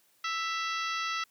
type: harmonic tone with a mistuned harmonic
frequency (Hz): 659.3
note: E5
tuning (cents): 0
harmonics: 2 / 3 / 4 / 5 / 6 / 7 / 8 / 9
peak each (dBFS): -33 / -37 / -39 / -41 / -43 / -44 / -45 / -46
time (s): 0.24-1.24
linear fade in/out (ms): 5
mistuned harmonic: 4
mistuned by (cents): +31
effects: white hiss -67 dBFS RMS until 1.3 s + high-pass 100 Hz 12 dB/octave